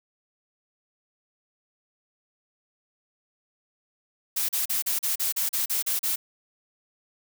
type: noise bursts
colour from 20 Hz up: blue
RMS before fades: -26 dBFS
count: 11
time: 4.36-6.16 s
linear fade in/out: 10 ms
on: 130 ms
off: 37 ms
effects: none